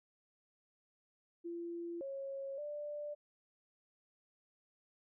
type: tone with pitch steps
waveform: sine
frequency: 341.4 / 547 / 590 Hz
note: F4 / C#5 / D5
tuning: -39 / -23 / +8 cents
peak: -40 dBFS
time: 1.44-3.15 s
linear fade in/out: 20 ms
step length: 570 ms
effects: none